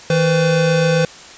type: tone pair together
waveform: square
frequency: 159.9 / 507.3 Hz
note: D#3 / B4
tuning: +48 / +46 cents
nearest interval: octave + minor sixth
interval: 1998 cents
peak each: -16 dBFS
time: 0.1-1.05 s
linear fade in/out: 2 ms
effects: white hiss -38 dBFS RMS until 1.37 s + resampled to 16000 Hz